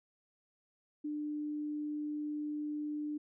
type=tone; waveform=sine; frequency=298.5 Hz; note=D4; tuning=28 cents sharp; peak=-35 dBFS; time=1.04-3.18 s; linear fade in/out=10 ms; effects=none